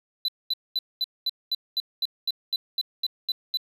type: tone bursts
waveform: triangle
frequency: 4000 Hz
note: B7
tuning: 21 cents sharp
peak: -21 dBFS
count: 14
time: 0.25-3.572 s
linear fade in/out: 2 ms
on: 33 ms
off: 220 ms
effects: resampled to 32000 Hz